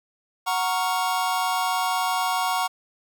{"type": "chord", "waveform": "square", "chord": "Gb major seventh", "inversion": "none", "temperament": "equal", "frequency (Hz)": [740, 932.3, 1108.7, 1396.9], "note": ["Gb5", "Bb5", "Db6", "F6"], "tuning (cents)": [0, 0, 0, 0], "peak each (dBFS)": [-27, -28, -28, -33], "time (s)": [0.46, 2.68], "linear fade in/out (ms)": 20, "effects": []}